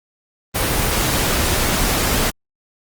pink noise, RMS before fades -18 dBFS, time 0.54-2.31 s, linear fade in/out 20 ms, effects Opus 24 kbps

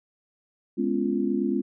sine chord, C# dominant seventh, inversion second, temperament just, 207.9 / 249.5 / 277.2 / 346.5 Hz, G#3 / B3 / C#4 / E#4, +2 / +18 / 0 / -14 cents, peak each -28 dBFS, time 0.77-1.62 s, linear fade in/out 20 ms, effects none

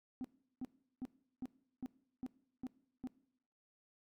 sine tone bursts, 255.2 Hz, C4, 43 cents flat, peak -37 dBFS, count 8, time 0.21-3.072 s, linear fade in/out 0 ms, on 34 ms, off 370 ms, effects noise-tail reverb RT60 0.7 s tail -21 dB re dry + tanh soft clip ceiling -38 dBFS

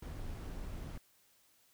brown noise, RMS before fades -43 dBFS, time 0.02-0.98 s, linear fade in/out 5 ms, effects white hiss -69 dBFS RMS until 1.73 s

